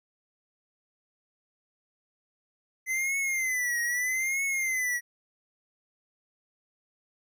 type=tone with vibrato; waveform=square; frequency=2038 Hz; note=C7; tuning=46 cents flat; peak=-27 dBFS; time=2.86-5.01 s; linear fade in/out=50 ms; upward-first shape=triangle; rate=0.79 Hz; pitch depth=140 cents each way; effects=none